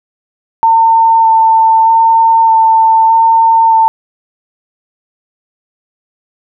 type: tone with vibrato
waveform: sine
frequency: 900 Hz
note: A5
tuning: 39 cents sharp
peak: -4 dBFS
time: 0.63-3.88 s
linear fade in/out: 0 ms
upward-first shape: square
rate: 0.81 Hz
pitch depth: 10 cents each way
effects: none